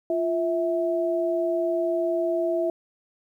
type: tone pair together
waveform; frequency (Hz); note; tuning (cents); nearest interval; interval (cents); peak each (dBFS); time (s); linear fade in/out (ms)
sine; 346.4 / 654; F4 / E5; -14 / -14; major seventh; 1100; -25 / -24; 0.1-2.7; 2
effects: 10-bit